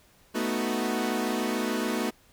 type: chord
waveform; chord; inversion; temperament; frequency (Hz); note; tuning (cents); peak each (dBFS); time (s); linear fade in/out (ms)
sawtooth; B dominant seventh; third; equal; 220 / 246.9 / 311.1 / 370; A3 / B3 / D#4 / F#4; 0 / 0 / 0 / 0; -27 / -27 / -30 / -29; 0.34-2.11; 20
effects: pink hiss -60 dBFS RMS until 2.32 s